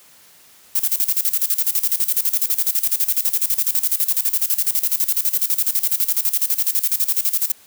violet noise with tremolo, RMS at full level -17 dBFS, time 0.75-7.52 s, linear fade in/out 5 ms, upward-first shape square, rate 12 Hz, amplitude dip 80%, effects white hiss -49 dBFS RMS until 7.66 s + high-pass 60 Hz 12 dB/octave

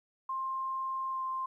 sine tone with pitch glide, 1057 to 1049.1 Hz, C6 to C6, +17 to +4 cents, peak -32 dBFS, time 0.29-1.46 s, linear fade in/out 5 ms, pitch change -13 cents, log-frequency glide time 1.11-1.18 s, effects 12-bit

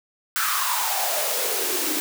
white noise with high-pass filter sweep, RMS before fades -24 dBFS, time 0.36-2 s, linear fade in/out 0 ms, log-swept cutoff 1400 to 280 Hz, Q 6.1, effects none

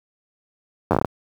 slowing click train, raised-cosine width 1 ms, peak -3 dBFS, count 8, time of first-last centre 0.91-1.047 s, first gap 10 ms, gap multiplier 1.22, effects high-pass 80 Hz 12 dB/octave + 7-bit

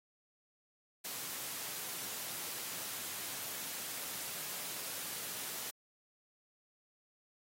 white high-pass noise, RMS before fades -42 dBFS, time 1.04-5.71 s, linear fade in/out 10 ms, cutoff 100 Hz, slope 24 dB/octave, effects AAC 48 kbps

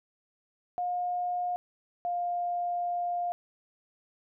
sine tone pair in turn, 714 / 703.4 Hz, F5 / F5, +38 / +12 cents, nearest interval unison, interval 26 cents, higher first, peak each -28 dBFS, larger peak neither, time 0.78-1.56 / 2.05-3.32 s, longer second, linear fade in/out 0 ms, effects none

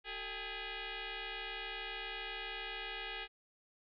sine tone with frequency modulation, 445.7 Hz, A4, 22 cents sharp, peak -40 dBFS, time 0.04-3.28 s, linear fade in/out 50 ms, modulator 412 Hz, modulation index 7.7, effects none

